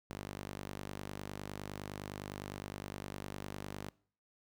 sawtooth tone with high-pass filter, 49.8 Hz, G1, 28 cents sharp, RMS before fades -45 dBFS, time 0.1-3.89 s, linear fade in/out 0 ms, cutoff 120 Hz, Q 0.52, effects noise-tail reverb RT60 0.5 s tail -23 dB re dry

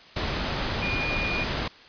sine tone in noise, 2433 Hz, D#7, 39 cents flat, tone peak -28 dBFS, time 0.82-1.44 s, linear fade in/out 5 ms, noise pink, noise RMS -28 dBFS, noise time 0.16-1.68 s, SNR -3 dB, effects white hiss -49 dBFS RMS until 1.88 s + resampled to 11025 Hz

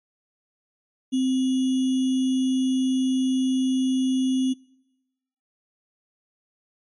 sine tone with sample-and-hold, 260.2 Hz, C4, 9 cents flat, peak -19 dBFS, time 1.12-4.54 s, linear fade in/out 20 ms, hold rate 3150 Hz, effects noise-tail reverb RT60 1.0 s tail -25 dB re dry + MP3 48 kbps

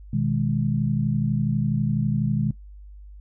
sine chord, G# minor, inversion first, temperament equal, 123.47 / 155.56 / 207.7 Hz, B2 / D#3 / G#3, 0 / 0 / 0 cents, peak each -25 / -24 / -25 dBFS, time 0.13-2.51 s, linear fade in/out 5 ms, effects noise-tail reverb RT60 0.1 s tail -17 dB re dry + added 50 Hz sine -40 dBFS peak until 3.2 s

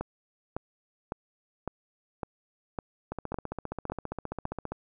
two click trains, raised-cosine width 1 ms, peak -18 / -20 dBFS, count 9 / 25, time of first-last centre 0.01-4.454 / 3.12-4.72 s, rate 1.8 / 15 Hz, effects none

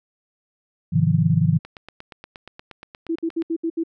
sine chord, F minor seventh, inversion first, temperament just, 104.77 / 130.96 / 157.15 / 174.61 Hz, Ab2 / C3 / Eb3 / F3, +16 / +2 / +18 / 0 cents, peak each -23 / -23 / -18 / -21 dBFS, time 0.92-1.59 s, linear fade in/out 20 ms
click train, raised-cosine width 0.3 ms, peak -22 dBFS, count 16, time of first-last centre 1.65-3.421 s, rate 8.47 Hz
sine tone bursts, 329.6 Hz, E4, in tune, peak -20 dBFS, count 6, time 3.09-3.837 s, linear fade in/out 10 ms, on 67 ms, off 69 ms
effects none

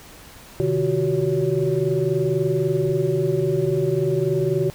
sine tone cluster, 130.1 / 153.8 / 359.9 / 380.3 / 564 Hz, C3 / D#3 / F#4 / F#4 / C#5, -9 / -20 / -48 / +48 / +30 cents, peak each -26 / -25 / -26 / -21 / -29 dBFS, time 0.6-4.7 s, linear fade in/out 0 ms, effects pink hiss -44 dBFS RMS until 4.74 s

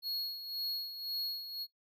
square tone with tremolo, 4322 Hz, C#8, 45 cents flat, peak -34 dBFS, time 0.02-1.67 s, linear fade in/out 50 ms, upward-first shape sine, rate 1.9 Hz, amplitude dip 65%, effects noise-tail reverb RT60 0.1 s tail -18 dB re dry

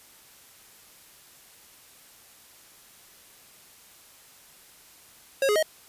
square tone with pitch steps, 544 / 417.9 / 629 Hz, C#5 / G#4 / D#5, -33 / +11 / +19 cents, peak -21 dBFS, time 5.42-5.627 s, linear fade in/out 2 ms, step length 69 ms, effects white hiss -53 dBFS RMS until 5.88 s + resampled to 32000 Hz

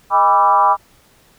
sine tone with frequency modulation, 987.8 Hz, B5, in tune, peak -9 dBFS, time 0.1-0.77 s, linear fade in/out 50 ms, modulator 181 Hz, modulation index 1.3, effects pink hiss -52 dBFS RMS until 1.38 s

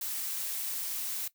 blue noise, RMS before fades -35 dBFS, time 0.01-1.28 s, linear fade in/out 5 ms, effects noise-tail reverb RT60 0.1 s tail -17 dB re dry

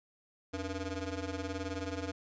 20% pulse ring-modulated tone, 191.2 Hz, G3, 43 cents flat, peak -28 dBFS, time 0.53-2.12 s, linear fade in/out 10 ms, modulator 105 Hz, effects resampled to 16000 Hz

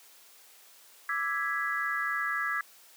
sine chord, E dominant seventh, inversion third, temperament equal, 1174.7 / 1318.5 / 1661.2 / 1975.5 Hz, D6 / E6 / G#6 / B6, 0 / 0 / 0 / 0 cents, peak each -36 / -35 / -31 / -35 dBFS, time 1.09-2.61 s, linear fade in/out 2 ms, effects white hiss -56 dBFS RMS until 2.96 s + high-pass 400 Hz 12 dB/octave

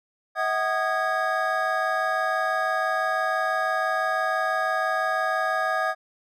triangle tone cluster, 642 / 748 / 1233 / 1650 Hz, E5 / F#5 / D#6 / G#6, -46 / +19 / -16 / -12 cents, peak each -26 dBFS, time 0.35-5.95 s, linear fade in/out 50 ms, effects none

